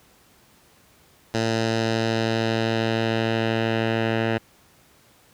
10% pulse tone with low-pass filter sweep, 112.9 Hz, A2, 45 cents sharp, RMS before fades -23 dBFS, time 1.34-4.38 s, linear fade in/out 5 ms, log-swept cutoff 5500 to 2500 Hz, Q 1.5, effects pink hiss -56 dBFS RMS until 5.33 s + high-pass 60 Hz 12 dB/octave

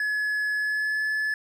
triangle tone with pitch glide, 1701 to 1723.7 Hz, G#6 to A6, +41 to -36 cents, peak -22 dBFS, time 0-1.34 s, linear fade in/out 2 ms, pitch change +23 cents, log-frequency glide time 0.54-1.04 s, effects none

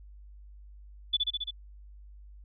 sine tone with echo, 3467 Hz, A7, 26 cents flat, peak -22 dBFS, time 1.13-1.17 s, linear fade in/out 10 ms, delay 68 ms, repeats 5, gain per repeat -2 dB, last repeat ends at 1.51 s, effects added 50 Hz sine -47 dBFS peak until 2.44 s

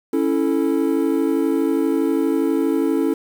triangle chord, A major, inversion first, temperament equal, 277.2 / 329.6 / 440 Hz, C#4 / E4 / A4, 0 / 0 / 0 cents, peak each -18 / -18 / -21 dBFS, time 0.13-3.14 s, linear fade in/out 5 ms, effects 7-bit

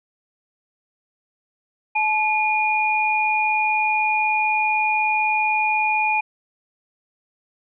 sine tone pair together, 861.3 / 2436 Hz, A5 / D#7, -37 / -37 cents, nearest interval octave + tritone, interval 1800 cents, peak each -20 dBFS, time 1.95-6.21 s, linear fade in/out 10 ms, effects none

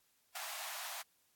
pink high-pass noise, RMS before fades -44 dBFS, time 0.35-1.02 s, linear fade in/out 5 ms, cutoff 630 Hz, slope 96 dB/octave, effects white hiss -74 dBFS RMS until 1.35 s + AAC 64 kbps

